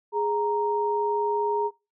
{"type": "tone pair together", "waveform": "sine", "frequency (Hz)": [415.3, 932.3], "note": ["G#4", "A#5"], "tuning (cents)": [0, 0], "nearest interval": "octave + major second", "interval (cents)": 1400, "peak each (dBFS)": -25, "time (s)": [0.12, 1.71], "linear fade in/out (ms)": 50, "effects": ["noise-tail reverb RT60 0.3 s tail -26 dB re dry"]}